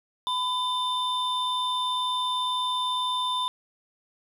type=tone pair together; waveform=triangle; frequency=1004 / 3582 Hz; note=B5 / A7; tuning=+28 / +30 cents; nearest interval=octave + minor seventh; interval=2202 cents; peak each=-25 / -27 dBFS; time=0.27-3.48 s; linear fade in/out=0 ms; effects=none